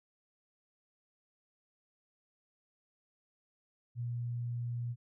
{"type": "tone", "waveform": "sine", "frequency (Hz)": 119.8, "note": "A#2", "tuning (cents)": 48, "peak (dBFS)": -34, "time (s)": [3.95, 4.96], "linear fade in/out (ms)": 50, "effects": []}